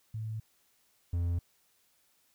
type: tone pair in turn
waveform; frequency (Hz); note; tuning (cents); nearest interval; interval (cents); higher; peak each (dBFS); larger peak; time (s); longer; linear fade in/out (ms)
sine / triangle; 109.9 / 86.28; A2 / F2; -2 / -20; major third; 418; first; -34 / -26; second; 0.14-0.4 / 1.13-1.39; neither; 5
effects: white hiss -70 dBFS RMS until 2.34 s